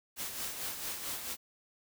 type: noise with tremolo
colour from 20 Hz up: white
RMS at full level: -37 dBFS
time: 0.16-1.37 s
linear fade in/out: 50 ms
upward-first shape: sine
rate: 4.5 Hz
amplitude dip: 50%
effects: none